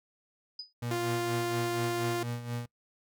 sine tone with exponential decay, 4978 Hz, D#8, in tune, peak -34 dBFS, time 0.59-0.73 s, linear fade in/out 5 ms, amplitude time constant 29 ms
35% pulse tone with tremolo, 119.7 Hz, A#2, 46 cents sharp, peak -30 dBFS, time 0.82-2.66 s, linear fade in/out 5 ms, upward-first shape sine, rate 4.2 Hz, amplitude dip 65%
sawtooth tone, 349.2 Hz, F4, in tune, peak -26 dBFS, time 0.91-2.23 s, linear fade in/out 2 ms
effects noise-tail reverb RT60 0.1 s tail -23 dB re dry

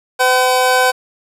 25% pulse tone pair together, 508.6 / 762 Hz, C5 / G5, -49 / -49 cents, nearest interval perfect fifth, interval 700 cents, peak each -10 dBFS, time 0.19-0.92 s, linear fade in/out 20 ms, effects resampled to 32000 Hz + 7-bit

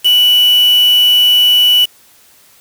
sine tone with quantisation, 2960 Hz, F#7, in tune, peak -6 dBFS, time 0.04-1.86 s, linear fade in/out 20 ms, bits 3, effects white hiss -46 dBFS RMS until 2.6 s

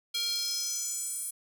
square tone with high-pass filter sweep, 466.2 Hz, A#4, in tune, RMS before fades -33 dBFS, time 0.14-1.31 s, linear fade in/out 10 ms, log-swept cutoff 3600 to 10000 Hz, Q 4.2, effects none

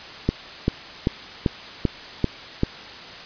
click train, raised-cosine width 3 ms, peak -5 dBFS, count 7, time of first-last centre 0.29-2.634 s, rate 2.56 Hz, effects white hiss -38 dBFS RMS until 3.25 s + resampled to 11025 Hz

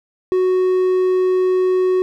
triangle tone, 369.7 Hz, F#4, 1 cent flat, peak -11 dBFS, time 0.32-2.02 s, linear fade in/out 0 ms, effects none

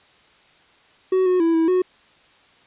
triangle tone with pitch steps, 374.6 / 365.2 / 331 / 325.7 / 366.9 Hz, F#4 / F#4 / E4 / E4 / F#4, +21 / -23 / +7 / -21 / -15 cents, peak -13 dBFS, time 1.12-1.82 s, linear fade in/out 5 ms, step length 140 ms, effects white hiss -54 dBFS RMS until 2.66 s + resampled to 8000 Hz

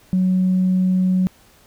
sine tone, 185 Hz, F#3, in tune, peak -13 dBFS, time 0.13-1.27 s, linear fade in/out 0 ms, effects tanh soft clip ceiling -10 dBFS + pink hiss -52 dBFS RMS until 1.66 s

